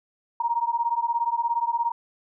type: beating tone pair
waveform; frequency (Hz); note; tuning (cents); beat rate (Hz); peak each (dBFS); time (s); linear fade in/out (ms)
sine; 930 / 947; A#5 / A#5; -4 / +27; 17; -25; 0.4-1.92; 5
effects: none